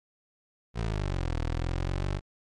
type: exponential two-way sweep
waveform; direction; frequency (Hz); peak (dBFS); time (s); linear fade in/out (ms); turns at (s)
20% pulse; down then up; 59.2 to 39.74 to 49.41; -23; 0.74-2.21; 50; 1.38
effects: low-pass 6000 Hz 12 dB/octave + MP3 64 kbps